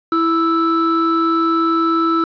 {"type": "tone pair together", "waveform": "triangle", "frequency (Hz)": [329.6, 1318.5], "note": ["E4", "E6"], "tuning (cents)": [0, 0], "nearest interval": "2 octaves", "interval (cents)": 2400, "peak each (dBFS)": -14, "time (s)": [0.12, 2.24], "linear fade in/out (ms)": 2, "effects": ["resampled to 11025 Hz", "7-bit"]}